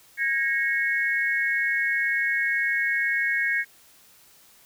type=tone cluster; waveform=sine; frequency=1641 / 1881 / 2189 Hz; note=G#6 / A#6 / C#7; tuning=-21 / +15 / -22 cents; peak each=-26 dBFS; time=0.17-3.65 s; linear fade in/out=50 ms; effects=white hiss -55 dBFS RMS until 4.65 s